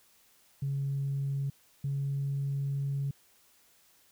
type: tone pair in turn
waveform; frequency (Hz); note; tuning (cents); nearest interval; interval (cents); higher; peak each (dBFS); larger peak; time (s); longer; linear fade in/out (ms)
sine; 138.59 / 139.26; C#3 / C#3; 0 / +8; unison; 8; second; -28; neither; 0.62-1.5 / 1.84-3.11; second; 5
effects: tanh soft clip ceiling -25 dBFS + white hiss -64 dBFS RMS until 4.11 s